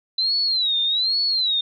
sine tone with vibrato, 4000 Hz, B7, 21 cents sharp, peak -18 dBFS, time 0.18-1.61 s, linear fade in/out 5 ms, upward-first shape sine, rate 1.2 Hz, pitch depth 170 cents each way, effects none

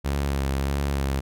sawtooth tone with vibrato, 69.1 Hz, C#2, 5 cents flat, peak -19 dBFS, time 0.04-1.21 s, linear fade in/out 20 ms, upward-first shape sine, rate 1.6 Hz, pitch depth 33 cents each way, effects none

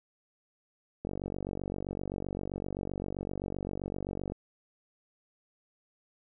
click train, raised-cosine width 2 ms, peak -22 dBFS, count 157, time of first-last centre 1.05-4.32 s, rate 47.7 Hz, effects none

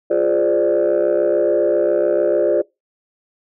sine chord, D half-diminished seventh, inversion first, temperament equal with one note detuned, 349.2 / 415.3 / 523.3 / 590.4 Hz, F4 / Ab4 / C5 / D5, 0 / 0 / 0 / +9 cents, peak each -18 / -19 / -19 / -16 dBFS, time 0.1-2.62 s, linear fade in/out 10 ms, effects noise-tail reverb RT60 0.2 s tail -23 dB re dry + tanh soft clip ceiling -8 dBFS

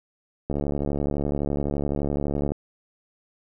click train, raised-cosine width 2 ms, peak -13 dBFS, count 146, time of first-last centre 0.5-2.519 s, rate 71.8 Hz, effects none

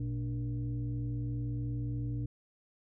sine tone with frequency modulation, 119 Hz, A#2, 36 cents sharp, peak -32 dBFS, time 0-2.26 s, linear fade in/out 5 ms, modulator 175 Hz, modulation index 0.73, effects none

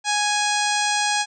harmonic tone, 830.6 Hz, G#5, in tune, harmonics 1 / 2 / 3 / 4 / 5 / 6 / 7 / 8 / 9 / 10, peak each -23 / -26 / -28 / -29 / -30 / -31 / -31 / -32 / -33 / -33 dBFS, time 0.04-1.26 s, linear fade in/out 50 ms, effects none

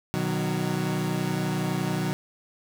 30% pulse chord, B major, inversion none, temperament equal with one note detuned, 123.47 / 153.33 / 185 Hz, B2 / D#3 / F#3, 0 / -25 / 0 cents, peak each -30 / -26 / -26 dBFS, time 0.14-2.13 s, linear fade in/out 0 ms, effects none

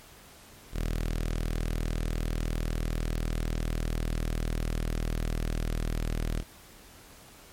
sawtooth tone with notch filter, 40.05 Hz, E1, 49 cents flat, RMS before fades -30 dBFS, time 0.72-6.44 s, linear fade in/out 50 ms, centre 910 Hz, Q 1.9, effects pink hiss -52 dBFS RMS until 7.52 s + MP3 64 kbps

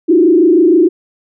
sine tone with frequency modulation, 340.5 Hz, F4, 44 cents flat, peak -5 dBFS, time 0.08-0.89 s, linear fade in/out 20 ms, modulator 26.4 Hz, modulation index 1.3, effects none

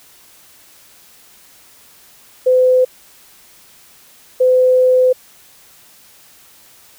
sine tone bursts at uneven times, 509 Hz, C5, 48 cents flat, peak -8 dBFS, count 2, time 2.46-2.85 / 4.4-5.13 s, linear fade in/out 10 ms, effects white hiss -46 dBFS RMS until 6.98 s

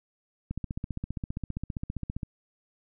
click train, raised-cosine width 5 ms, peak -20 dBFS, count 27, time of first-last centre 0.51-2.232 s, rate 15.1 Hz, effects none

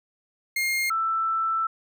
40% pulse / sine tone pair in turn, 2128 / 1327.1 Hz, C7 / E6, +29 / +11 cents, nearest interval minor sixth, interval 818 cents, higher first, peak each -22 dBFS, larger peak neither, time 0.56-0.9 / 0.9-1.67 s, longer second, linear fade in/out 5 ms, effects none

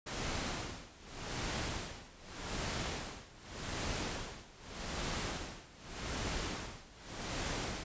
pink noise with tremolo, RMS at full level -37 dBFS, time 0.06-7.84 s, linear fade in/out 10 ms, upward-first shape sine, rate 0.84 Hz, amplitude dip 90%, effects resampled to 16000 Hz

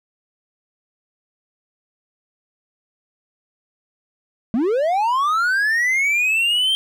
triangle linear sweep, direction up, 207.7 to 3175 Hz, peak -14 dBFS, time 4.54-6.75 s, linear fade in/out 0 ms, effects none

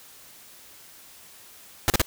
pink noise bursts, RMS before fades -19 dBFS, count 3, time 1.88-2.016 s, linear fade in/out 0 ms, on 20 ms, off 38 ms, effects white hiss -49 dBFS RMS until 2.06 s

